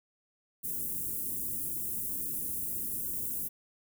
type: band-stop noise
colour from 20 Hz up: white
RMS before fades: -35 dBFS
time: 0.63-3.49 s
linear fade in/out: 20 ms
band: 350 to 9800 Hz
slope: 24 dB/octave
effects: none